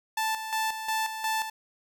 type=tone with tremolo; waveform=sawtooth; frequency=880 Hz; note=A5; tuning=in tune; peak=-22 dBFS; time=0.17-1.5 s; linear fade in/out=5 ms; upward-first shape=square; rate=2.8 Hz; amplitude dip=60%; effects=10-bit